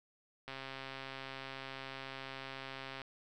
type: click train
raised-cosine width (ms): 0.3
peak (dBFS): -28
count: 341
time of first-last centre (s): 0.48-3.017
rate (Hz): 134
effects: none